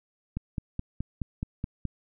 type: click train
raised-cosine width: 5 ms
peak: -18 dBFS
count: 8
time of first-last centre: 0.37-1.853 s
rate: 4.72 Hz
effects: none